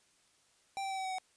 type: tone with pitch steps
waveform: square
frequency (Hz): 784 / 776.8 / 769.6 / 762.6 / 755.5 / 748.6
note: G5 / G5 / G5 / G5 / F#5 / F#5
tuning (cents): 0 / -16 / -32 / -48 / +36 / +20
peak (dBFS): -36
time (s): 0.77-1.184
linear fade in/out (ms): 0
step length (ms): 69
effects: white hiss -69 dBFS RMS until 1.36 s + resampled to 22050 Hz